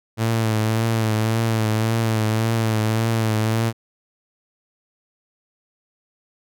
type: tone with vibrato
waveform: sawtooth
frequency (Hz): 111.4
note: A2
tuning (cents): +22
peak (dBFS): -14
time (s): 0.17-3.73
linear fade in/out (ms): 50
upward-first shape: triangle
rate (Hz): 1.8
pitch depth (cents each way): 52
effects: none